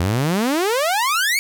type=exponential sweep; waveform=sawtooth; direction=up; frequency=82.41 to 2299 Hz; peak=-13 dBFS; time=0-1.39 s; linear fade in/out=0 ms; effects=none